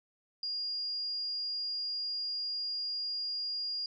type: tone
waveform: sine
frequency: 4834 Hz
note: D8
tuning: 49 cents sharp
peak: -33 dBFS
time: 0.43-3.86 s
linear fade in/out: 2 ms
effects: none